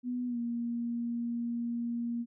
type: tone with pitch glide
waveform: sine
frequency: 246.9 to 236 Hz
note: B3 to A#3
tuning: 0 to +22 cents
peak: -31 dBFS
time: 0.03-2.26 s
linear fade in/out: 50 ms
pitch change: -78 cents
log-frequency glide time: 0.27-0.38 s
effects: none